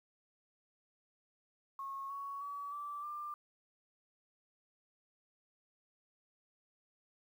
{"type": "tone with pitch steps", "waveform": "sine", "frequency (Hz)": [1092, 1115.6, 1139.7, 1164.3, 1189.5], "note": ["C#6", "C#6", "C#6", "D6", "D6"], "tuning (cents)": [-26, 11, 48, -15, 22], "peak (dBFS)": -40, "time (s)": [1.79, 3.34], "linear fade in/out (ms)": 2, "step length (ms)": 310, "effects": ["11-bit"]}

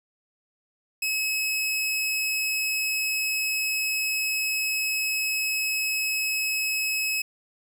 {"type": "tone", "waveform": "sawtooth", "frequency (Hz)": 2570, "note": "E7", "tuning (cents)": -45, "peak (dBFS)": -21, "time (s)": [1.02, 7.22], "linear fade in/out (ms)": 5, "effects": []}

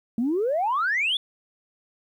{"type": "exponential sweep", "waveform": "sine", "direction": "up", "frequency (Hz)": [220, 3529], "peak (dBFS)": -20, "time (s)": [0.18, 1.17], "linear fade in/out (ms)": 2, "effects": ["tanh soft clip ceiling -17 dBFS", "10-bit"]}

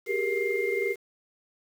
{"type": "tone cluster", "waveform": "sine", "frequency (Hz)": [385.6, 407.9, 468.1, 2109], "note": ["G4", "G#4", "A#4", "C7"], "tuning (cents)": [-28, -31, 7, 13], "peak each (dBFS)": -30, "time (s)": [0.06, 0.96], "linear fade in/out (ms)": 50, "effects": ["tanh soft clip ceiling -14 dBFS", "8-bit"]}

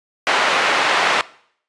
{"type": "band-pass noise", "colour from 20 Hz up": "pink", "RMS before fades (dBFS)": -17, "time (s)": [0.27, 1.21], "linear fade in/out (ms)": 0, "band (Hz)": [720, 2900], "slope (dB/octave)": 12, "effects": ["noise-tail reverb RT60 0.6 s tail -20 dB re dry", "resampled to 22050 Hz"]}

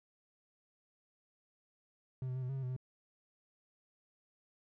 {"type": "tone with pitch steps", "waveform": "triangle", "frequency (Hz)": [129.3, 127, 130.2, 125.9, 135.5, 133.5, 126.2, 128.3], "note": ["C3", "B2", "C3", "B2", "C#3", "C3", "B2", "C3"], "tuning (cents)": [-20, 49, -8, 34, -39, 35, 38, -34], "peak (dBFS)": -34, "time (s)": [2.22, 2.764], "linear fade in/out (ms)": 2, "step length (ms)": 68, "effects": []}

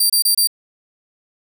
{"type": "tone bursts", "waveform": "15% pulse", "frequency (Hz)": 4699, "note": "D8", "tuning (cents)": 0, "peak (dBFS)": -6, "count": 4, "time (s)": [0, 0.473], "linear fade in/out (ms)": 5, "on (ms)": 98, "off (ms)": 27, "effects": []}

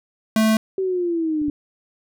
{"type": "tone", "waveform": "square", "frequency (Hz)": 219.3, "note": "A3", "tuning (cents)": -6, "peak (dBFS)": -15, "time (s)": [0.36, 0.57], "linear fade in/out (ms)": 2}
{"type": "linear sweep", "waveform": "sine", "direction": "down", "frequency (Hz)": [385.6, 289.4], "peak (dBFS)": -19, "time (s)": [0.78, 1.5], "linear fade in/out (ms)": 2}
{"type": "clicks", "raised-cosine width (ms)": 5, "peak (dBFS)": [-30, -24], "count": 2, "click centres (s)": [1.417, 1.483]}
{"effects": []}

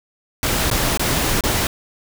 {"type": "noise with dropouts", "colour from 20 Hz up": "pink", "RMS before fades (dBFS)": -19, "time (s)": [0.43, 1.67], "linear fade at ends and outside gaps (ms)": 1, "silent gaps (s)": [[0.701, 0.713], [0.974, 0.995], [1.408, 1.437]], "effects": []}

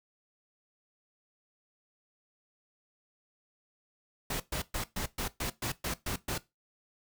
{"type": "noise bursts", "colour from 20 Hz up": "pink", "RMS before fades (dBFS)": -34, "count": 10, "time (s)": [4.3, 6.38], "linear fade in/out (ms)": 5, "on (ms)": 100, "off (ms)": 120, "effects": ["noise-tail reverb RT60 0.2 s tail -17 dB re dry"]}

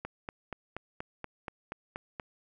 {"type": "click train", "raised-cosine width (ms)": 0.5, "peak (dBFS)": -22, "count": 10, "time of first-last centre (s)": [0.05, 2.198], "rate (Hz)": 4.19, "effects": []}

